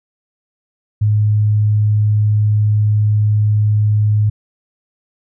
sine tone, 105.7 Hz, G#2, 31 cents sharp, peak -10 dBFS, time 1.01-4.3 s, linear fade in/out 10 ms, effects none

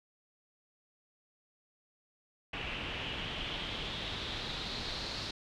pink noise with low-pass filter sweep, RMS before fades -39 dBFS, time 2.53-5.31 s, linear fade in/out 5 ms, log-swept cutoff 2700 to 4400 Hz, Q 4.4, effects none

